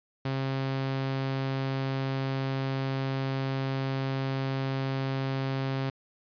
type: tone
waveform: sawtooth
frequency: 134.3 Hz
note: C3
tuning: 46 cents sharp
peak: -24 dBFS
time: 0.25-5.9 s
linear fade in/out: 5 ms
effects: resampled to 11025 Hz